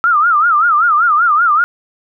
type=tone with vibrato; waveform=sine; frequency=1300 Hz; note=E6; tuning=24 cents flat; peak=-8 dBFS; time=0.04-1.64 s; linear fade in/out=0 ms; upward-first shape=sine; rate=5.2 Hz; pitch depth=170 cents each way; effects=none